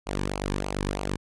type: tone with flanger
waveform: sawtooth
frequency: 48.81 Hz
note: G1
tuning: 7 cents flat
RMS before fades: -30 dBFS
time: 0.06-1.17 s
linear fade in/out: 20 ms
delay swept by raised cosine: 0.54 to 1.52 ms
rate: 3.2 Hz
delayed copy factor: -0.75
effects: resampled to 24000 Hz